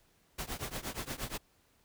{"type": "noise with tremolo", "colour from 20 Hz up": "pink", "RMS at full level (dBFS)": -36, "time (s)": [0.38, 1.38], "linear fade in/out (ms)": 10, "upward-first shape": "triangle", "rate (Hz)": 8.5, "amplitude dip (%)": 95, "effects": ["pink hiss -69 dBFS RMS until 1.84 s"]}